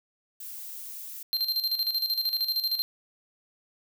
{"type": "noise", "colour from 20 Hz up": "violet", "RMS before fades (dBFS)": -40, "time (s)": [0.4, 1.23], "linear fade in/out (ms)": 5}
{"type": "tone with tremolo", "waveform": "square", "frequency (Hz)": 4159, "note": "C8", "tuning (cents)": -11, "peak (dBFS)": -24, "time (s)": [1.33, 2.82], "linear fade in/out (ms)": 0, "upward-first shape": "square", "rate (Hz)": 13, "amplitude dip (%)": 65}
{"effects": []}